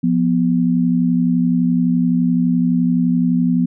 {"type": "tone pair together", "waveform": "sine", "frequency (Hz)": [175.14, 246.9], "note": ["F3", "B3"], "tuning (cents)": [5, 0], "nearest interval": "tritone", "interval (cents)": 595, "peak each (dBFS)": [-16, -15], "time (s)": [0.03, 3.66], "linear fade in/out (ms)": 10, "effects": []}